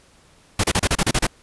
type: noise bursts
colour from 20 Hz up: pink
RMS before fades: -18 dBFS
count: 9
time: 0.59-1.269 s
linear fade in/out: 5 ms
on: 47 ms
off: 32 ms
effects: pink hiss -54 dBFS RMS until 1.42 s + resampled to 24000 Hz